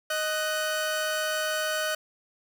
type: tone pair together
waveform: sawtooth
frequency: 622.3 / 1492.5 Hz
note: D#5 / F#6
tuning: 0 / +15 cents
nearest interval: octave + minor third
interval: 1515 cents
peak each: -25 / -26 dBFS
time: 0.1-1.95 s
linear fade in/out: 5 ms
effects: none